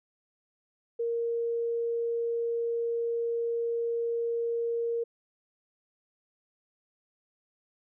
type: tone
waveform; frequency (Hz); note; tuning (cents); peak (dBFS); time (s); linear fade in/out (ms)
sine; 466.2; A#4; 0; -27; 0.99-5.04; 10
effects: none